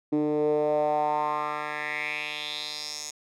10% pulse tone with band-pass filter sweep, 150 Hz, D3, 37 cents sharp, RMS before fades -28 dBFS, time 0.12-3.11 s, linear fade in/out 10 ms, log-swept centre 310 to 6600 Hz, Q 3.9, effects none

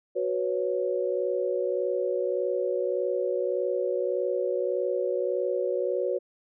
sine chord, F# suspended fourth, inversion none, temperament just, 370 / 493.3 / 555 Hz, F#4 / B4 / C#5, 0 / -2 / +2 cents, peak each -29 dBFS, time 0.15-6.19 s, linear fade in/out 20 ms, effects none

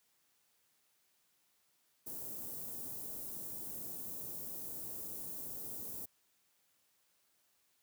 white band-stop noise, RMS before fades -44 dBFS, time 2.06-6.06 s, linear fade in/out 10 ms, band 450 to 13000 Hz, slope 12 dB/octave, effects white hiss -75 dBFS RMS until 7.82 s + high-pass 80 Hz 12 dB/octave

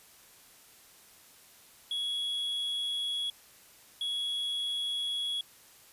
triangle tone bursts at uneven times, 3348 Hz, G#7, 13 cents sharp, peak -29 dBFS, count 2, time 1.91-3.3 / 4.01-5.41 s, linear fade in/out 2 ms, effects white hiss -57 dBFS RMS until 5.92 s + resampled to 32000 Hz

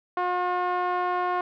5% pulse tone with low-pass filter, 359.1 Hz, F4, 48 cents sharp, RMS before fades -26 dBFS, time 0.17-1.41 s, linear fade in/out 2 ms, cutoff 960 Hz, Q 2.1, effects none

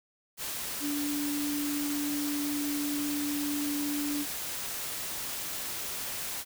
sine tone in noise, 290.6 Hz, D4, 18 cents flat, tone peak -30 dBFS, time 0.8-4.26 s, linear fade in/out 50 ms, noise white, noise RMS -36 dBFS, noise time 0.37-6.45 s, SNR +3 dB, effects none

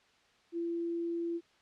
sine tone, 338.7 Hz, E4, 47 cents sharp, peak -32 dBFS, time 0.52-1.41 s, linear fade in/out 50 ms, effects white hiss -66 dBFS RMS until 1.61 s + low-pass 4000 Hz 12 dB/octave

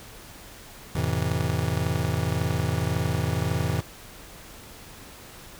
square chord, F major seventh, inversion none, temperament just, 87.31 / 109.13 / 130.96 / 163.7 Hz, F2 / A2 / C3 / E3, 0 / -14 / +2 / -12 cents, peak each -30 dBFS, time 0.95-3.81 s, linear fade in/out 5 ms, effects pink hiss -45 dBFS RMS until 5.59 s

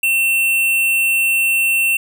sine tone with hard clipping, 2700 Hz, E7, 41 cents sharp, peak -14 dBFS, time 0.03-1.97 s, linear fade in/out 5 ms, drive 17 dB, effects none

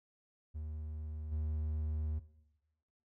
triangle tone with level steps, 77 Hz, D#2, 17 cents flat, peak -37 / -31 dBFS, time 0.54-2.2 s, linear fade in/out 20 ms, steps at 1.31 s, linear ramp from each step 20 ms, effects noise-tail reverb RT60 1.0 s tail -17 dB re dry

